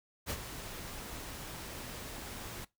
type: noise with ADSR envelope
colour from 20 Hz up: pink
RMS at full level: -35 dBFS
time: 0.26-2.65 s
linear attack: 43 ms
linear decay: 59 ms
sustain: -9 dB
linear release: 9 ms
effects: noise-tail reverb RT60 0.2 s tail -21 dB re dry